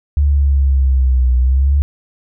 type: linear two-way sweep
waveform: sine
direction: down then up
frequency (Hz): 72.6 to 61.74 to 72.6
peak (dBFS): -9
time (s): 0.17-1.82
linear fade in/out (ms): 0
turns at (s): 1.37
effects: none